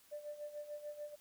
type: tone with tremolo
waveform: sine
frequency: 592 Hz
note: D5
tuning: 14 cents sharp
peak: -40 dBFS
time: 0.11-1.16 s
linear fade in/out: 20 ms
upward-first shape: sine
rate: 6.8 Hz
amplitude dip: 75%
effects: tanh soft clip ceiling -37 dBFS + white hiss -66 dBFS RMS until 1.2 s